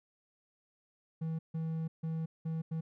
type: tone bursts at uneven times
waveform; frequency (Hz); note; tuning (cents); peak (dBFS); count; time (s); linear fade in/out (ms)
triangle; 161.4; E3; -36; -31; 5; 1.21-1.39 / 1.54-1.88 / 2.03-2.26 / 2.45-2.62 / 2.71-2.81; 10
effects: none